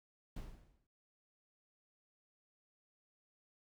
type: noise with exponential decay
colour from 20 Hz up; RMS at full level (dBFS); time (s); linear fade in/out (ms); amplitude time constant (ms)
brown; -42; 0.36-0.87; 5; 110
effects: none